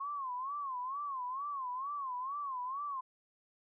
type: tone with vibrato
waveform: sine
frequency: 1074 Hz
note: C6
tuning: 45 cents sharp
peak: -36 dBFS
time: 0-3.01 s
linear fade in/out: 10 ms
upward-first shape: sine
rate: 2.2 Hz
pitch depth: 150 cents each way
effects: none